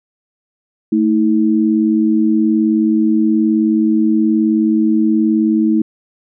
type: tone pair together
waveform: sine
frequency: 221.1 / 320 Hz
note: A3 / D#4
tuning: +9 / +49 cents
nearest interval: tritone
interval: 640 cents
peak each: -13 dBFS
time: 0.92-5.82 s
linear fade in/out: 5 ms
effects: none